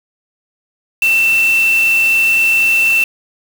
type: tone in noise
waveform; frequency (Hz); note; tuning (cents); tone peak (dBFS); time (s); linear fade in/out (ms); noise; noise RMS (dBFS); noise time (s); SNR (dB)
sine; 2679; E7; +27; -9; 1.02-3.04; 2; white; -26; 1.02-3.04; +14
effects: none